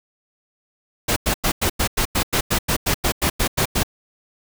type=noise bursts; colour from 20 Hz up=pink; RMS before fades=-19 dBFS; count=16; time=1.08-3.834 s; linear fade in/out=10 ms; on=84 ms; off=94 ms; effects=none